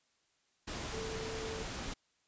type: tone in noise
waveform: sine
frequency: 443.4 Hz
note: A4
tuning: 13 cents sharp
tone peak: -41 dBFS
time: 0.93-1.63 s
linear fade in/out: 10 ms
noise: pink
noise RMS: -41 dBFS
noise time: 0.67-1.94 s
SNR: -3 dB
effects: white hiss -75 dBFS RMS until 2.27 s + resampled to 16000 Hz